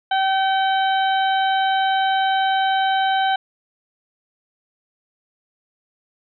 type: harmonic tone with a mistuned harmonic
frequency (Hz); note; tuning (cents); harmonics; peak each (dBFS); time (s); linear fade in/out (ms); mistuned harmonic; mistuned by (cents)
770; G5; -31; 1 / 2 / 3 / 4 / 5; -17 / -24 / -36 / -28 / -32; 0.11-3.36; 5; 3; -20
effects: none